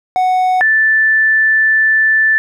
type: tone pair in turn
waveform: triangle / sine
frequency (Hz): 740 / 1760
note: F#5 / A6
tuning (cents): 0 / 0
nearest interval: octave + minor third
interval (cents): 1500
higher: second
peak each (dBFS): -8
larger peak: neither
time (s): 0.16-0.61 / 0.61-2.38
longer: second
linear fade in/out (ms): 0
effects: none